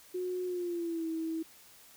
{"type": "tone with pitch glide", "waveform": "sine", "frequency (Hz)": [363.4, 323.8], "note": ["F#4", "E4"], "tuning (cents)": [-31, -31], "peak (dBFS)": -32, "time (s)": [0.14, 1.43], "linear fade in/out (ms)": 10, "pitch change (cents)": -200, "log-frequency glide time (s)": [0.46, 1.08], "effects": ["white hiss -57 dBFS RMS until 1.96 s"]}